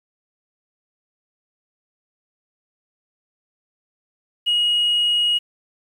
sine tone, 2890 Hz, F#7, 41 cents flat, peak -14 dBFS, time 4.46-5.39 s, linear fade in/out 20 ms, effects tanh soft clip ceiling -13 dBFS + 8-bit

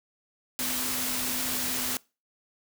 sine tone in noise, 252.7 Hz, B3, 40 cents sharp, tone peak -39 dBFS, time 0.59-1.97 s, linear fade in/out 0 ms, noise white, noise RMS -30 dBFS, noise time 0.59-1.97 s, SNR -12 dB, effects noise-tail reverb RT60 0.3 s tail -24 dB re dry

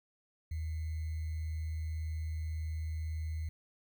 sine tone with sample-and-hold, 79.1 Hz, D#2, 29 cents sharp, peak -34 dBFS, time 0.51-3.49 s, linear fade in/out 5 ms, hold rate 2100 Hz, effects none

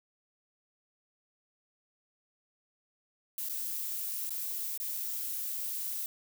violet noise with dropouts, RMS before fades -36 dBFS, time 3.38-6.06 s, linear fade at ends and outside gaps 1 ms, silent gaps 3.488-3.495 / 4.294-4.305 / 4.776-4.8 s, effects none

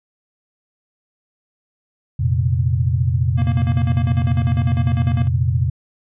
sine chord, F suspended fourth, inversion none, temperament just, 87.31 / 116.41 / 130.96 Hz, F2 / Bb2 / C3, 0 / -2 / +2 cents, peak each -19 dBFS, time 2.19-5.7 s, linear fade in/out 10 ms
square tone with tremolo, 233.1 Hz, A#3, in tune, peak -23 dBFS, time 3.37-5.28 s, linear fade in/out 20 ms, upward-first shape square, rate 10 Hz, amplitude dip 80%
effects resampled to 8000 Hz

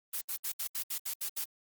blue noise bursts, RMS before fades -35 dBFS, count 9, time 0.13-1.446 s, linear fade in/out 10 ms, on 84 ms, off 70 ms, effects Opus 24 kbps

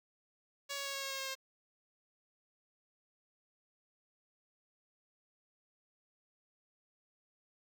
5% pulse tone with pitch steps, 561 / 556.8 / 552.6 / 548.5 / 544.4 / 540.3 / 536.3 / 532.3 Hz, C#5 / C#5 / C#5 / C#5 / C#5 / C#5 / C5 / C5, +21 / +8 / -6 / -18 / -31 / -44 / +43 / +30 cents, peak -27 dBFS, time 0.69-1.354 s, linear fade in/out 20 ms, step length 83 ms, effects none

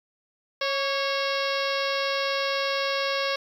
harmonic tone with a mistuned harmonic, 548 Hz, C#5, 20 cents flat, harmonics 1 / 2 / 3 / 4 / 5 / 6 / 7 / 8 / 9 / 10, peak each -28 / -31 / -33 / -34 / -35 / -36 / -36 / -37 / -38 / -38 dBFS, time 0.61-3.36 s, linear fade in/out 5 ms, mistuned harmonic 2, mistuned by +42 cents, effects 9-bit

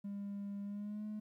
triangle tone with pitch glide, 201.1 to 212.3 Hz, G3 to G#3, +44 to +38 cents, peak -37 dBFS, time 0.04-1.2 s, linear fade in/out 10 ms, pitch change +94 cents, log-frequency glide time 0.63-1.05 s, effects tanh soft clip ceiling -35 dBFS + 13-bit

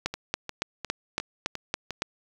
two click trains, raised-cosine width 0.2 ms, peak -16 / -9 dBFS, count 6 / 8, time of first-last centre 0.14-1.907 / 0.06-2.021 s, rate 2.83 / 3.57 Hz, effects 8-bit

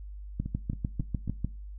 two click trains, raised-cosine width 5 ms, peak -22 / -17 dBFS, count 4 / 8, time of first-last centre 0.46-1.277 / 0.4-1.446 s, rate 3.67 / 6.69 Hz, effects noise-tail reverb RT60 0.3 s tail -18 dB re dry + added 50 Hz sine -39 dBFS peak until 1.78 s

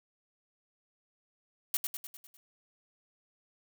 blue noise with echo, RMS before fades -29 dBFS, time 1.74-1.77 s, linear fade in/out 2 ms, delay 100 ms, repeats 6, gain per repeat -5 dB, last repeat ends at 2.37 s, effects none

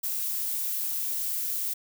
violet noise, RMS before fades -30 dBFS, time 0.03-1.74 s, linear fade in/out 10 ms, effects none

